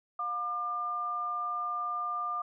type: tone pair together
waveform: sine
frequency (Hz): 713 / 1199.1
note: F5 / D6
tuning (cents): +36 / +36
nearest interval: major sixth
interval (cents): 900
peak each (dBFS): -40 / -31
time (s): 0.19-2.42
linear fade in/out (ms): 5
effects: none